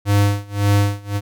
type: tone with tremolo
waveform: square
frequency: 101.6 Hz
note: G#2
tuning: 38 cents flat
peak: -12 dBFS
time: 0.05-1.21 s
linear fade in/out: 50 ms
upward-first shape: sine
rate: 1.8 Hz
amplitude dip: 95%
effects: none